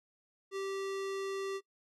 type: tone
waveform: square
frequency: 390 Hz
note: G4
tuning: 9 cents flat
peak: -36 dBFS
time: 0.51-1.61 s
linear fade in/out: 50 ms
effects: noise-tail reverb RT60 0.1 s tail -19 dB re dry + low-pass 8000 Hz 12 dB/octave